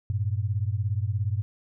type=beating tone pair; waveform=sine; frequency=96.8 / 113.8 Hz; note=G2 / A#2; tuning=-21 / -41 cents; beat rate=17 Hz; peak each=-26 / -28 dBFS; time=0.1-1.42 s; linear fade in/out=0 ms; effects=none